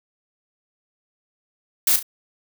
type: noise with echo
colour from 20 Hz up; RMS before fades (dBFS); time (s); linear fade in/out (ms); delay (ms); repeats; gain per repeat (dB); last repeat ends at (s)
blue; -17; 1.87-1.96; 2; 34; 2; -9; 2.028
effects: none

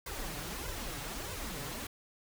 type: noise with flanger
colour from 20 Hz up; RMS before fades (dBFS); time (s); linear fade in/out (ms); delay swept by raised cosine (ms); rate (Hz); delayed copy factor
pink; -40; 0.06-1.87; 5; 1.9 to 7; 1.6; +0.95
effects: none

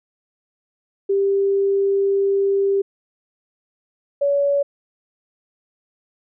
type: tone pair in turn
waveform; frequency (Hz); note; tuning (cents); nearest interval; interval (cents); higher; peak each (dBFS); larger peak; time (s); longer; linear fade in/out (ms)
sine; 394.8 / 566.1; G4 / C#5; +12 / +36; tritone; 624; second; -15; neither; 1.09-2.82 / 4.21-4.63; first; 10
effects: none

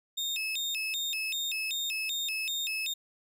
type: tone with vibrato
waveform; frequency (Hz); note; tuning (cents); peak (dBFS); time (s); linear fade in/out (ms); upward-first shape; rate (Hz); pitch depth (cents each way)
35% pulse; 3087; G7; -27; -29; 0.17-2.94; 10; square; 2.6; 300
effects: none

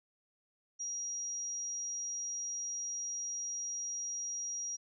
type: tone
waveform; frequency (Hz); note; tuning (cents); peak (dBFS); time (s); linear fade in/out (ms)
sine; 5720; F8; +41; -36; 0.79-4.77; 20
effects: none

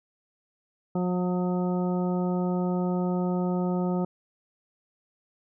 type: harmonic tone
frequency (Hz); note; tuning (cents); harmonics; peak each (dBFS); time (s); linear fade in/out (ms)
180; F#3; -47; 1 / 2 / 3 / 4 / 5 / 7; -25 / -31 / -35 / -37 / -39 / -42; 0.95-4.05; 5
effects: none

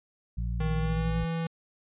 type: harmonic tone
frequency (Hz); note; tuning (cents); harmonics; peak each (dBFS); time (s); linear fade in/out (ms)
58; A#1; -8; 1 / 2 / 3; -29 / -35 / -39; 0.37-1.25; 10
type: tone with pitch glide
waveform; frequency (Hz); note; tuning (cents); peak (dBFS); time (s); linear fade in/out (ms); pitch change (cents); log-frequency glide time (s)
square; 157.4 to 164.94; D#3 to E3; +20 to +1; -29; 0.6-1.47; 5; +81; 0.76-1.16
effects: resampled to 8000 Hz

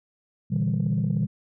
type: chord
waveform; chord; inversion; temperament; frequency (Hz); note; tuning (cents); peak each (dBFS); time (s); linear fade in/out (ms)
sine; E half-diminished seventh; second; just; 118.67 / 148.33 / 164.81 / 197.78; Bb2 / D3 / E3 / G3; +31 / +18 / 0 / +16; -26; 0.5-1.27; 20
effects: tanh soft clip ceiling -16 dBFS

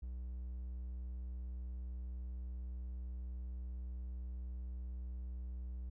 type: tone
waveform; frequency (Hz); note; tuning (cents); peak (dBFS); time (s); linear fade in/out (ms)
triangle; 61.74; B1; 0; -39; 0.02-5.9; 10
effects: none

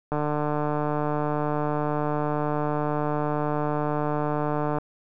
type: click train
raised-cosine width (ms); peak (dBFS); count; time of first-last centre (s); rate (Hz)
1; -13; 696; 0.12-4.784; 149
effects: none

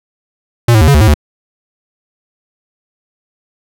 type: tone with pitch steps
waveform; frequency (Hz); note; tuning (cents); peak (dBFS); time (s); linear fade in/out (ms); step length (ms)
square; 118.4 / 108.6 / 78.4 / 141 / 74.6 / 108.3 / 74.4; A#2 / A2 / D#2 / C#3 / D2 / A2 / D2; +27 / -22 / +14 / +30 / +28 / -27 / +23; -5; 0.68-1.142; 5; 66
effects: none

